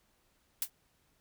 blue noise with exponential decay, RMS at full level -27 dBFS, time 0.62-0.7 s, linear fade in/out 2 ms, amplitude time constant 16 ms, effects pink hiss -72 dBFS RMS until 1.2 s

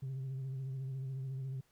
sine tone with vibrato, 132.9 Hz, C3, 27 cents sharp, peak -35 dBFS, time 0.02-1.61 s, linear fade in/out 10 ms, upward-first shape sine, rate 14 Hz, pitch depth 41 cents each way, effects tanh soft clip ceiling -36 dBFS + pink hiss -73 dBFS RMS until 1.71 s

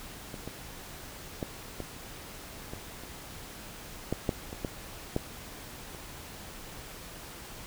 clicks, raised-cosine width 2 ms, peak -27 / -25 / -18 / -22 / -25 / -30 / -15 / -13 / -26 / -17 / -14 / -30 dBFS, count 12, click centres 0.342 / 0.476 / 1.428 / 1.803 / 2.735 / 3.036 / 4.126 / 4.292 / 4.529 / 4.648 / 5.164 / 5.948 s, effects pink hiss -45 dBFS RMS until 7.66 s

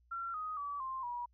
sine tone with pitch steps, 1364 / 1250.8 / 1147 / 1051.8 / 964.5 Hz, F6 / D#6 / D6 / C6 / B5, -41 / +9 / -41 / +9 / -41 cents, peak -37 dBFS, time 0.11-1.26 s, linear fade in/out 10 ms, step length 230 ms, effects added 60 Hz sine -66 dBFS peak until 1.33 s

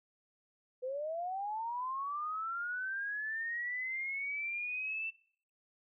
sine linear sweep, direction up, 494.9 to 2678 Hz, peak -35 dBFS, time 0.82-5.11 s, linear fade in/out 20 ms, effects noise-tail reverb RT60 0.6 s tail -24 dB re dry

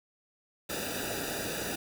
pink noise with comb filter, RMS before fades -35 dBFS, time 0.69-1.76 s, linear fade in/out 10 ms, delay 0.93 ms, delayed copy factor -0.9, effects none

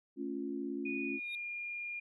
sine chord, A augmented, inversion none, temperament equal, 220 / 277.2 / 349.2 Hz, A3 / C#4 / E#4, 0 / 0 / 0 cents, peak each -43 / -38 / -41 dBFS, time 0.16-1.2 s, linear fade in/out 50 ms
sine tone with pitch glide, 2468 to 2414 Hz, D#7 to D7, -15 to +47 cents, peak -38 dBFS, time 0.85-2 s, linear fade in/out 10 ms, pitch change -38 cents, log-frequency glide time 1.08-1.29 s
triangle tone with exponential growth, 3729 Hz, A#7, in tune, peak -39 dBFS, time 1.17-1.35 s, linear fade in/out 1 ms, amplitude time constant 39 ms
effects none

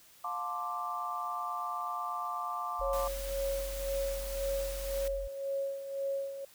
sine chord, D minor seventh, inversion first, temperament equal with one note detuned, 710.3 / 880 / 1046.5 / 1174.7 Hz, F5 / A5 / C6 / D6, +29 / 0 / 0 / 0 cents, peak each -40 / -42 / -41 / -36 dBFS, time 0.24-3.08 s, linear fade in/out 5 ms
sine tone, 44.68 Hz, F1, 40 cents sharp, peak -38 dBFS, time 2.79-5.28 s, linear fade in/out 10 ms
sine tone with tremolo, 550 Hz, C#5, 14 cents flat, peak -30 dBFS, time 2.81-6.45 s, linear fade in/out 5 ms, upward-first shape sine, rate 1.9 Hz, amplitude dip 65%
white noise, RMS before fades -44 dBFS, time 2.93-5.08 s, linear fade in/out 2 ms
effects white hiss -59 dBFS RMS until 6.54 s

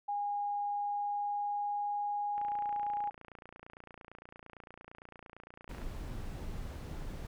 sine tone with pitch glide, 818 to 824.2 Hz, G#5 to G#5, -26 to -13 cents, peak -32 dBFS, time 0.08-3.1 s, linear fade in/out 10 ms, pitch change +13 cents, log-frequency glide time 0.59-2.66 s
click train, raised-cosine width 0.5 ms, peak -34 dBFS, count 100, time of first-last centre 2.38-5.817 s, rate 28.8 Hz
brown noise, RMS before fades -41 dBFS, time 5.69-7.27 s, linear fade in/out 5 ms
effects none

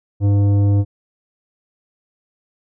sine tone with tanh clipping, 100.9 Hz, G#2, 49 cents flat, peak -13 dBFS, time 0.2-0.85 s, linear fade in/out 50 ms, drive 11 dB, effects none

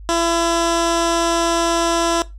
15% pulse tone with low-pass filter, 336.4 Hz, E4, 35 cents sharp, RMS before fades -18 dBFS, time 0.09-2.22 s, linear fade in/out 0 ms, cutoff 7600 Hz, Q 1.8, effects noise-tail reverb RT60 0.2 s tail -18 dB re dry + added 50 Hz sine -33 dBFS peak until 2.38 s

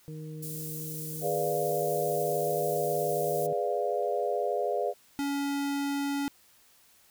harmonic tone, 155.56 Hz, D#3, in tune, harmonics 1 / 2 / 3, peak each -38 / -46 / -46 dBFS, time 0.08-3.53 s, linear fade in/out 0 ms
white high-pass noise, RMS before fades -40 dBFS, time 0.42-3.47 s, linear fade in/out 10 ms, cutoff 8200 Hz, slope 12 dB/octave
sine chord, G# diminished seventh, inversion none, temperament equal, 415.3 / 493.9 / 587.3 / 698.5 Hz, G#4 / B4 / D5 / F5, 0 / 0 / 0 / 0 cents, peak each -32 dBFS, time 1.21-4.94 s, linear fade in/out 50 ms
square tone, 281.7 Hz, C#4, 28 cents sharp, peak -29 dBFS, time 5.19-6.28 s, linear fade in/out 0 ms
effects white hiss -61 dBFS RMS until 7.1 s

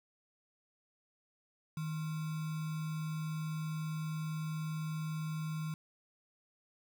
sine tone with sample-and-hold, 157.3 Hz, D#3, 19 cents sharp, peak -35 dBFS, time 1.77-5.74 s, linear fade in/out 2 ms, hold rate 1225 Hz, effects none

